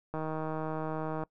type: click train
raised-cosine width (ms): 1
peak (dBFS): -22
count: 173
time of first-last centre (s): 0.14-1.236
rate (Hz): 157
effects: noise-tail reverb RT60 0.1 s tail -23 dB re dry